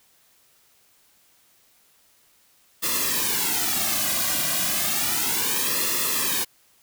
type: noise with flanger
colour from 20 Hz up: white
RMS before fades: -24 dBFS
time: 2.82-6.45 s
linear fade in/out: 20 ms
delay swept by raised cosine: 1.3 to 2.29 ms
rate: 0.32 Hz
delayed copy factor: -1
effects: white hiss -60 dBFS RMS until 6.82 s